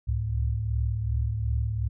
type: tone cluster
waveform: sine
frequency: 66.8 / 69.5 / 108.4 Hz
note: C2 / C#2 / A2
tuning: +36 / +5 / -25 cents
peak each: -33 / -28 / -27 dBFS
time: 0.07-1.89 s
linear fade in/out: 20 ms
effects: none